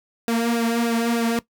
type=tone with flanger; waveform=sawtooth; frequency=232.5 Hz; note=A#3; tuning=4 cents flat; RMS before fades=-21 dBFS; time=0.28-1.39 s; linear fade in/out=0 ms; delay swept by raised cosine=0.92 to 3.42 ms; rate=3.3 Hz; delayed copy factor=-0.75; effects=noise-tail reverb RT60 0.1 s tail -18 dB re dry

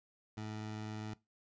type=tone with vibrato; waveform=20% pulse; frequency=107.8 Hz; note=A2; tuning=35 cents flat; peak=-36 dBFS; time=0.37-1.14 s; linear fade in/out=5 ms; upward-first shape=square; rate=20 Hz; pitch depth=12 cents each way; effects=noise-tail reverb RT60 0.2 s tail -19 dB re dry + resampled to 16000 Hz

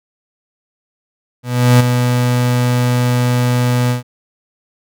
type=tone with ADSR envelope; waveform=35% pulse; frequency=123.4 Hz; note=B2; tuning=1 cent flat; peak=-3 dBFS; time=1.43-4.03 s; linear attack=370 ms; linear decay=12 ms; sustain=-7 dB; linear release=130 ms; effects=none

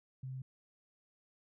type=tone; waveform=sine; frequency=130.81 Hz; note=C3; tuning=in tune; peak=-40 dBFS; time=0.23-0.42 s; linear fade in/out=5 ms; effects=none

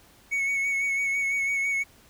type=tone with vibrato; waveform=triangle; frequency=2217 Hz; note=C#7; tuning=in tune; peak=-22 dBFS; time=0.31-1.84 s; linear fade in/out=20 ms; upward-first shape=sine; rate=6 Hz; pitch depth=25 cents each way; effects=pink hiss -56 dBFS RMS until 2.09 s

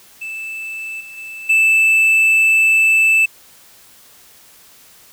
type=tone with level steps; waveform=triangle; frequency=2637 Hz; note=E7; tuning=in tune; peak=-23 / -31 / -27 / -8 dBFS; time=0.21-3.26 s; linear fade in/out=10 ms; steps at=1 / 1.17 / 1.49 s; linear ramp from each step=10 ms; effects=white hiss -46 dBFS RMS until 5.12 s

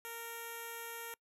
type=tone with low-pass filter; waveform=10% pulse; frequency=463.2 Hz; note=A#4; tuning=11 cents flat; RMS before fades=-45 dBFS; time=0.05-1.14 s; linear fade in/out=0 ms; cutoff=12000 Hz; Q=4.5; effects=noise-tail reverb RT60 0.1 s tail -25 dB re dry

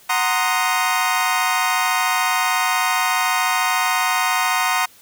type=chord; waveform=25% pulse; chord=C half-diminished seventh; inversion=second; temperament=equal; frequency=740 / 932.3 / 1046.5 / 1244.5 Hz; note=Gb5 / Bb5 / C6 / Eb6; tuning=0 / 0 / 0 / 0 cents; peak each=-19 dBFS; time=0.09-4.86 s; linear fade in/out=10 ms; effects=white hiss -49 dBFS RMS until 5.01 s

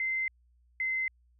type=tone pair in turn; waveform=sine; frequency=2073 / 2062 Hz; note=C7 / C7; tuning=-17 / -26 cents; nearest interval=unison; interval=9 cents; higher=first; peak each=-28 dBFS; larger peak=neither; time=0-0.28 / 0.8-1.08 s; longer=neither; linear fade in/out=2 ms; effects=added 60 Hz sine -62 dBFS peak until 1.39 s

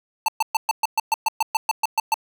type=tone bursts; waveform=square; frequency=886 Hz; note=A5; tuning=12 cents sharp; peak=-17 dBFS; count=14; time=0.26-2.142 s; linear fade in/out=2 ms; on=23 ms; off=120 ms; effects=none

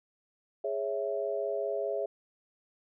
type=chord; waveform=sine; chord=C# minor; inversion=second; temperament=equal; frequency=415.3 / 554.4 / 659.3 Hz; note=G#4 / C#5 / E5; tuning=0 / 0 / 0 cents; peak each=-34 / -34 / -34 dBFS; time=0.64-2.06 s; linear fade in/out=5 ms; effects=none

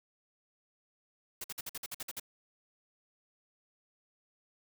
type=noise bursts; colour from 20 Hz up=white; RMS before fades=-40 dBFS; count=10; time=1.41-2.198 s; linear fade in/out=5 ms; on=32 ms; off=52 ms; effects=none

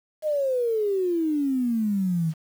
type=exponential sweep; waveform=sine; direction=down; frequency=630 to 154.7 Hz; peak=-21 dBFS; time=0.22-2.34 s; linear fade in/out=50 ms; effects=8-bit

